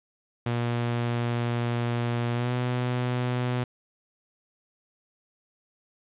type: tone with pitch glide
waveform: sawtooth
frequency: 119.2 to 123.9 Hz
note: A#2 to B2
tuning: +39 to +6 cents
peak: -21 dBFS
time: 0.46-3.64 s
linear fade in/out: 5 ms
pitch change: +67 cents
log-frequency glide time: 2.33-2.52 s
effects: resampled to 8000 Hz + 9-bit